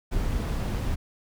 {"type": "noise", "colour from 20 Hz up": "brown", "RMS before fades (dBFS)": -27, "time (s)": [0.11, 0.96], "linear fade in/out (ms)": 20, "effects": []}